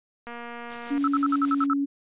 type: click train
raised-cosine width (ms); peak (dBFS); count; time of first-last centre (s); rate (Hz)
0.5; -24; 169; 0.27-0.979; 237
type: noise with tremolo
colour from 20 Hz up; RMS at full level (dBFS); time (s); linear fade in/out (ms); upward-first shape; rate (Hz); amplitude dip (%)
white; -41; 0.69-1.67; 20; triangle; 6.6; 65
type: tone with pitch glide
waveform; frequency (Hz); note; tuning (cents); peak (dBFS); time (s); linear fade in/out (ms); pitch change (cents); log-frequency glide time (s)
sine; 282.2 to 280.3; C#4 to C#4; +31 to +19; -22; 0.9-1.86; 20; -12; 1.36-1.51
type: tone bursts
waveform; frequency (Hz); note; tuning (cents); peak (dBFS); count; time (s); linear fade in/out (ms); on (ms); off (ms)
sine; 1311; E6; -10; -21; 8; 1.04-1.734; 2; 36; 58
effects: resampled to 8000 Hz